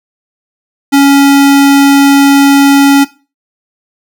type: tone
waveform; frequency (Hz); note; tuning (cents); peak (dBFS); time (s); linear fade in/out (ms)
square; 279.2; C#4; +13; -3; 0.92-3.05; 20
effects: noise-tail reverb RT60 0.3 s tail -17 dB re dry